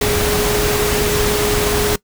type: tone in noise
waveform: sine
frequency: 416.7 Hz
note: G#4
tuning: 6 cents sharp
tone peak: -18 dBFS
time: 0.01-1.96 s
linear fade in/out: 5 ms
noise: pink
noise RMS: -18 dBFS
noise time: 0.01-1.96 s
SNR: -3 dB
effects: noise-tail reverb RT60 0.1 s tail -21 dB re dry